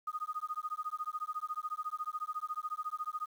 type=tone with tremolo; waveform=sine; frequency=1239 Hz; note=D#6; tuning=8 cents flat; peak=-32 dBFS; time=0.07-3.26 s; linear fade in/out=5 ms; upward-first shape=sine; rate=14 Hz; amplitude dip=100%; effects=10-bit